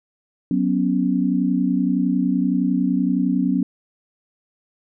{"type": "chord", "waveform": "sine", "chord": "F# suspended fourth", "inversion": "none", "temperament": "just", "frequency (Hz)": [185, 246.7, 277.5], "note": ["F#3", "B3", "C#4"], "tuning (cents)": [0, -2, 2], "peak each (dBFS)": -21, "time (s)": [0.51, 3.63], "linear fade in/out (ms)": 2, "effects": []}